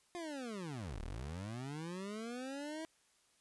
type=linear two-way sweep; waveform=25% pulse; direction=down then up; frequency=356.7 to 32.43 to 324.9 Hz; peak=-38 dBFS; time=0.15-2.85 s; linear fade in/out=0 ms; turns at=1.01 s; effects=white hiss -72 dBFS RMS until 3.4 s + resampled to 24000 Hz

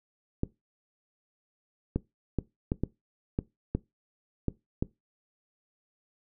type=clicks; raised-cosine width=3 ms; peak=-14 dBFS; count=9; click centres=0.434 / 1.96 / 2.387 / 2.719 / 2.836 / 3.389 / 3.75 / 4.483 / 4.825 s; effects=noise-tail reverb RT60 0.2 s tail -20 dB re dry

